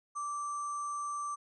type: tone with sample-and-hold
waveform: sine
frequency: 1166 Hz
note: D6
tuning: 13 cents flat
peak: -34 dBFS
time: 0.15-1.36 s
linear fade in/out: 20 ms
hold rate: 7350 Hz
effects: resampled to 24000 Hz